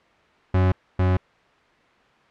40% pulse tone pair in turn, 92.5 / 92 Hz, F#2 / F#2, 0 / -9 cents, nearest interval unison, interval 9 cents, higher first, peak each -15 / -16 dBFS, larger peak first, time 0.54-0.72 / 0.99-1.17 s, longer neither, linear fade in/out 5 ms, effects white hiss -56 dBFS RMS until 2.3 s + low-pass 2000 Hz 12 dB/octave

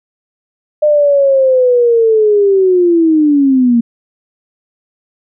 sine linear sweep, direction down, 606 to 229.8 Hz, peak -6 dBFS, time 0.82-3.81 s, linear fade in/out 10 ms, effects none

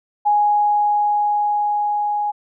sine tone with level ramp, 830.6 Hz, G#5, in tune, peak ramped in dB -12 to -18 dBFS, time 0.25-2.32 s, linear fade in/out 20 ms, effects none

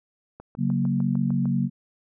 click train, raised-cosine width 1 ms, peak -27 dBFS, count 8, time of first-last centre 0.4-1.456 s, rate 6.63 Hz
sine chord, F# major, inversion second, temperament equal, 138.59 / 185 / 233.1 Hz, C#3 / F#3 / A#3, 0 / 0 / 0 cents, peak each -25 dBFS, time 0.57-1.7 s, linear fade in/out 50 ms
effects none

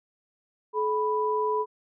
sine tone pair together, 428.5 / 987.8 Hz, A4 / B5, -46 / 0 cents, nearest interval octave + major second, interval 1446 cents, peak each -26 / -26 dBFS, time 0.73-1.66 s, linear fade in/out 50 ms, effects none

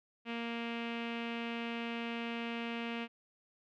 sawtooth tone with low-pass filter, 233.1 Hz, A#3, in tune, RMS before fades -39 dBFS, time 0.25-3.08 s, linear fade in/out 50 ms, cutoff 2700 Hz, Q 3.8, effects none

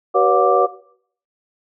sine tone cluster, 379.9 / 486.7 / 564 / 720 / 1175 Hz, F#4 / B4 / C#5 / F#5 / D6, +46 / -25 / +30 / -47 / +1 cents, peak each -18 dBFS, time 0.14-0.67 s, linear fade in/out 20 ms, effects noise-tail reverb RT60 0.6 s tail -17 dB re dry

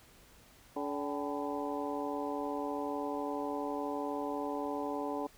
harmonic tone with a mistuned harmonic, 143.5 Hz, D3, 40 cents flat, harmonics 2 / 3 / 4 / 5 / 6 / 7, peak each -38 / -40 / -41 / -42 / -43 / -43 dBFS, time 0.76-5.27 s, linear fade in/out 5 ms, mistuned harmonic 5, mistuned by +120 cents, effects pink hiss -60 dBFS RMS until 5.37 s

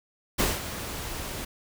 pink noise with ADSR envelope, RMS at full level -23 dBFS, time 0.38-1.45 s, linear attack 18 ms, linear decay 200 ms, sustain -12 dB, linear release 7 ms, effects none

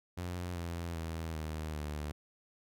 sawtooth tone with pitch steps, 88.7 / 85.04 / 81.53 / 78.16 / 74.93 Hz, F2 / F2 / E2 / D#2 / D2, +27 / -46 / -19 / +8 / +35 cents, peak -33 dBFS, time 0.17-2.12 s, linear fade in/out 10 ms, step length 390 ms, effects none

